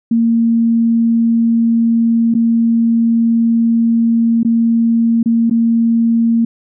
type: tone with dropouts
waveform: sine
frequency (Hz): 230.2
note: A#3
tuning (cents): -22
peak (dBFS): -9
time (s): 0.11-6.45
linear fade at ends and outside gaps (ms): 5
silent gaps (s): 2.341-2.349 / 4.432-4.448 / 5.23-5.258 / 5.498-5.509
effects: none